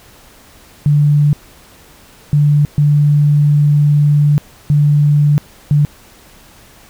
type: tone bursts at uneven times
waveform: sine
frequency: 146.8 Hz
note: D3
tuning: in tune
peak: -7 dBFS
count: 5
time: 0.86-1.33 / 2.33-2.65 / 2.78-4.38 / 4.7-5.38 / 5.71-5.85 s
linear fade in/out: 0 ms
effects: pink hiss -43 dBFS RMS until 6.89 s